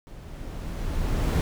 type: noise with level ramp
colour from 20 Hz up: brown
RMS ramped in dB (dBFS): -42 to -21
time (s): 0.07-1.41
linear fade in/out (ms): 0
effects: none